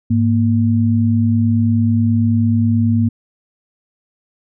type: tone pair together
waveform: sine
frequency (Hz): 103.83 / 233.1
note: G#2 / A#3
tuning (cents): 0 / 0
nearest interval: octave + major second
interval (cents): 1400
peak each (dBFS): -14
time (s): 0.1-3.09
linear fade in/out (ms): 10
effects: none